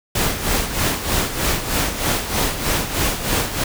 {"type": "noise with tremolo", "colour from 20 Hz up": "pink", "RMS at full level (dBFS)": -18, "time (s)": [0.15, 3.64], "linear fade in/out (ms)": 5, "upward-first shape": "sine", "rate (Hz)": 3.2, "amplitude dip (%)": 65, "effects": []}